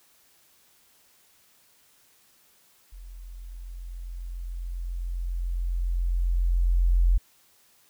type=tone with level ramp; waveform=sine; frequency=43.65 Hz; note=F1; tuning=in tune; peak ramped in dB=-40 to -16 dBFS; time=2.92-7.18 s; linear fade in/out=10 ms; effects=white hiss -61 dBFS RMS until 7.89 s